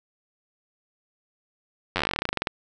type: slowing click train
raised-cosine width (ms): 0.3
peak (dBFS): -8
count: 21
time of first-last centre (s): 1.96-2.472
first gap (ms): 10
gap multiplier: 1.09
effects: none